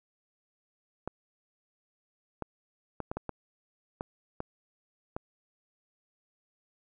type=clicks; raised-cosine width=1 ms; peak=-20 dBFS; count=9; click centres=1.076 / 2.423 / 3.003 / 3.115 / 3.17 / 3.293 / 4.009 / 4.404 / 5.165 s; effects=none